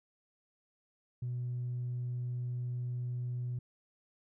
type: tone with tanh clipping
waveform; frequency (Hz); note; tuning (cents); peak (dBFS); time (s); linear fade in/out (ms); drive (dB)
triangle; 123.1; B2; -5; -34; 1.22-3.59; 5; 5
effects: none